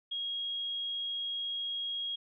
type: tone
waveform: sine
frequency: 3282 Hz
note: G#7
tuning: 21 cents flat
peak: -33 dBFS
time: 0.11-2.16 s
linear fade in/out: 10 ms
effects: none